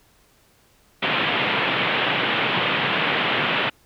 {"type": "band-pass noise", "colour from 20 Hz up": "white", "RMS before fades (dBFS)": -22, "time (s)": [1.02, 3.7], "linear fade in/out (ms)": 10, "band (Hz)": [110, 3300], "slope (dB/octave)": 48, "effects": ["pink hiss -58 dBFS RMS until 3.85 s"]}